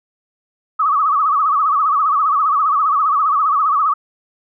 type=tone with vibrato; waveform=sine; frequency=1200 Hz; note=D6; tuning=37 cents sharp; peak=-12 dBFS; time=0.79-3.94 s; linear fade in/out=10 ms; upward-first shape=sine; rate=15 Hz; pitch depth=130 cents each way; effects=none

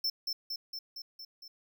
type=tone with echo; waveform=square; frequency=5340 Hz; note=E8; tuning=22 cents sharp; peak=-29 dBFS; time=0.04-0.1 s; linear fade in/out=5 ms; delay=230 ms; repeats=6; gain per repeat=-3 dB; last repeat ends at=1.48 s; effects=none

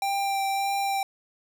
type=tone with vibrato; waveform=square; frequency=788 Hz; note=G5; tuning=9 cents sharp; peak=-25 dBFS; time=0.02-1.03 s; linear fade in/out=2 ms; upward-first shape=sine; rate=1.7 Hz; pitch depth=12 cents each way; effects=none

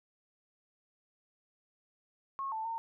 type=tone with pitch steps; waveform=sine; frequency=1089 / 882 / 911 Hz; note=C#6 / A5 / A#5; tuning=-31 / +4 / -40 cents; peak=-34 dBFS; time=2.39-2.78 s; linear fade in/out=0 ms; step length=130 ms; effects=none

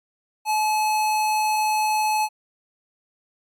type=tone; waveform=square; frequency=858 Hz; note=A5; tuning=44 cents flat; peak=-20 dBFS; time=0.45-2.29 s; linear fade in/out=50 ms; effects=AAC 64 kbps

